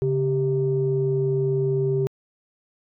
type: tone pair together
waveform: sine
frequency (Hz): 138.95 / 392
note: C#3 / G4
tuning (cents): +4 / 0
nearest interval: octave + tritone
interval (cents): 1796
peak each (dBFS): -22 / -21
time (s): 0.02-2.07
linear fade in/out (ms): 0
effects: tanh soft clip ceiling -12 dBFS